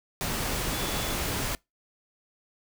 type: tone in noise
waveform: sine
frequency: 3439 Hz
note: A7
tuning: 40 cents flat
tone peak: -40 dBFS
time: 0.73-1.14 s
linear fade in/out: 0 ms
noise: pink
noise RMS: -30 dBFS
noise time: 0.21-1.55 s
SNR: -13 dB
effects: noise-tail reverb RT60 0.2 s tail -25 dB re dry